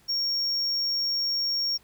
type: tone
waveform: triangle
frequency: 5540 Hz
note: F8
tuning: 15 cents flat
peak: -23 dBFS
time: 0.08-1.78 s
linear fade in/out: 20 ms
effects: pink hiss -60 dBFS RMS until 1.83 s